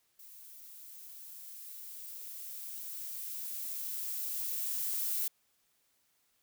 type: noise with level ramp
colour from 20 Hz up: violet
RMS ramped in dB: -53 to -33 dBFS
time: 0.19-5.28 s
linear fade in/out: 5 ms
effects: white hiss -74 dBFS RMS until 6.42 s